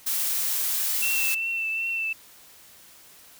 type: noise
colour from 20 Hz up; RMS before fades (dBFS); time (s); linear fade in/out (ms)
blue; -26; 0.06-1.35; 10
type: tone with vibrato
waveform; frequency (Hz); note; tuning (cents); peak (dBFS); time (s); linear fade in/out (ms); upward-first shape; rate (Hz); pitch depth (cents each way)
sine; 2678; E7; +27; -25; 1.02-2.13; 5; triangle; 2.6; 30
effects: white hiss -51 dBFS RMS until 3.39 s